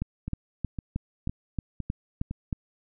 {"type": "two click trains", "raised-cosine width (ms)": 5, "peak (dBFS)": [-20, -16], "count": [5, 9], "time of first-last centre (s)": [[0.28, 2.31], [0.02, 2.528]], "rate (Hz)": [1.97, 3.19], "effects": []}